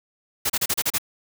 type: noise bursts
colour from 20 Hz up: white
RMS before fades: -22 dBFS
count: 7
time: 0.45-0.984 s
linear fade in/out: 10 ms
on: 48 ms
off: 33 ms
effects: none